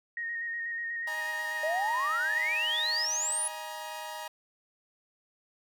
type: tone with vibrato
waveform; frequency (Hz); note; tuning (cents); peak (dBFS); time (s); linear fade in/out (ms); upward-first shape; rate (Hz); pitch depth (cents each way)
sine; 1861; A#6; -3; -32; 0.17-3.05; 2; square; 8.2; 17
type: chord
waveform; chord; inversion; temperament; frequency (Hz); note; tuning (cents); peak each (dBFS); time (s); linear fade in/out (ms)
sawtooth; D# suspended fourth; none; equal with one note detuned; 622.3 / 830.6 / 948.1; D#5 / G#5 / A#5; 0 / 0 / +29; -40 / -40 / -36; 1.07-4.28; 5
type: exponential sweep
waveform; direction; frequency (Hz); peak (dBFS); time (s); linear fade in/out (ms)
sine; up; 598 to 10340; -28; 1.63-3.48; 5
effects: none